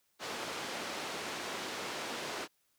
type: band-pass noise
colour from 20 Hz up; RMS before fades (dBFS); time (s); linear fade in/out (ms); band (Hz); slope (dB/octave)
pink; -40; 0.19-2.48; 50; 320 to 5900; 12
effects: white hiss -75 dBFS RMS until 2.78 s